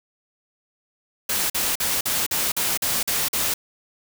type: noise bursts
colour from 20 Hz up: white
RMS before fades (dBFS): -23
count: 9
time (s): 1.29-3.54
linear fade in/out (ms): 5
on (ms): 210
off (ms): 45
effects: none